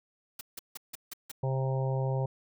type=noise bursts; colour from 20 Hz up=white; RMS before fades=-40 dBFS; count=6; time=0.39-1.316 s; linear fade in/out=5 ms; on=21 ms; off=160 ms
type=harmonic tone; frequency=132.7 Hz; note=C3; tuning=25 cents sharp; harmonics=1 / 3 / 4 / 5 / 6 / 7; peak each=-28 / -38 / -36 / -43 / -42 / -42 dBFS; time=1.43-2.26 s; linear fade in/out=5 ms
effects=none